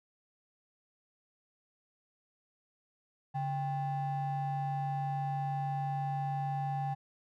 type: ring-modulated tone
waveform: triangle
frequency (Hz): 466.9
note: A#4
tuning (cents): +3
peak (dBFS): -26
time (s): 3.34-6.95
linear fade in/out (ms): 20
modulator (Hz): 325
effects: tanh soft clip ceiling -23 dBFS